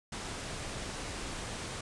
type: low-pass noise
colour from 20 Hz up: pink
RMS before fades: -40 dBFS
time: 0.12-1.81 s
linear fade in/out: 5 ms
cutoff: 10000 Hz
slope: 48 dB/octave
effects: resampled to 24000 Hz